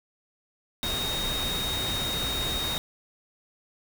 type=tone in noise; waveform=sine; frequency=3729 Hz; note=A#7; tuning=in tune; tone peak=-29 dBFS; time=0.83-2.78 s; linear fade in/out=0 ms; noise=pink; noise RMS=-32 dBFS; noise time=0.83-2.78 s; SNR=0 dB; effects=none